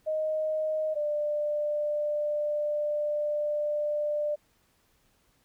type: tone pair in turn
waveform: sine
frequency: 622.3 / 594.7 Hz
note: D#5 / D5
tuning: 0 / +22 cents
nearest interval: minor second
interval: 78 cents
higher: first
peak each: -26 dBFS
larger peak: neither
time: 0.06-0.95 / 0.95-4.36 s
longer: second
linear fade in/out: 20 ms
effects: pink hiss -68 dBFS RMS until 5.44 s